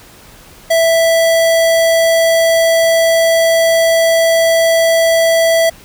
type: tone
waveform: square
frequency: 659.3 Hz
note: E5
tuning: in tune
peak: -9 dBFS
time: 0.7-5.7 s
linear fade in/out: 10 ms
effects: pink hiss -40 dBFS RMS until 5.84 s